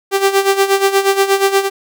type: tone with tremolo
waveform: sawtooth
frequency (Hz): 392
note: G4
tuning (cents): 0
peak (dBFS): -4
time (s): 0.11-1.7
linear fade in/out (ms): 50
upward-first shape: sine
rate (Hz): 8.4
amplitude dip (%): 75
effects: none